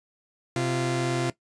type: tone pair together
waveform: sawtooth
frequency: 129.5 / 345.3 Hz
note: C3 / F4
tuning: -17 / -20 cents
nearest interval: octave + perfect fourth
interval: 1697 cents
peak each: -23 / -23 dBFS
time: 0.56-1.3 s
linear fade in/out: 2 ms
effects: noise-tail reverb RT60 0.1 s tail -17 dB re dry + resampled to 22050 Hz